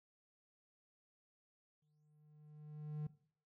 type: tone with exponential growth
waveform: triangle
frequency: 150.9 Hz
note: D3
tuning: 47 cents sharp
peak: -36 dBFS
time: 1.82-3.07 s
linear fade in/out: 5 ms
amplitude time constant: 270 ms
effects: noise-tail reverb RT60 0.5 s tail -17 dB re dry